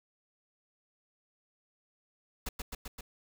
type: noise with echo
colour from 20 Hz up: pink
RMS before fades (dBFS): -36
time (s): 2.46-2.49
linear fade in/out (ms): 5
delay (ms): 130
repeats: 4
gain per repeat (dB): -2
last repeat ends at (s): 3.01
effects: none